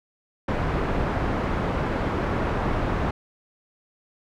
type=low-pass noise; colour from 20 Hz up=pink; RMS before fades=-25 dBFS; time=0.48-3.11 s; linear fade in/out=5 ms; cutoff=1400 Hz; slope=12 dB/octave; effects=none